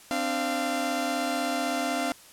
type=tone cluster; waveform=sawtooth; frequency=260.2 / 296.2 / 691 Hz; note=C4 / D4 / F5; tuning=-9 / +15 / -19 cents; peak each=-27 / -29 / -25 dBFS; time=0.11-2.12 s; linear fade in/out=0 ms; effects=white hiss -51 dBFS RMS until 2.32 s + low-pass 12000 Hz 12 dB/octave